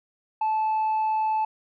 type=tone with tanh clipping; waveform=sine; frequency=871 Hz; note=A5; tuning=18 cents flat; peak=-22 dBFS; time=0.41-1.45 s; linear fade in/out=5 ms; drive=1 dB; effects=none